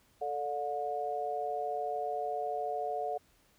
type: chord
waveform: sine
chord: D major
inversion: second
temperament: equal with one note detuned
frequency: 440 / 587.3 / 721 Hz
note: A4 / D5 / F#5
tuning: 0 / 0 / -45 cents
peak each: -38 / -39 / -34 dBFS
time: 0.21-3.18 s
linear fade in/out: 10 ms
effects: pink hiss -67 dBFS RMS until 3.58 s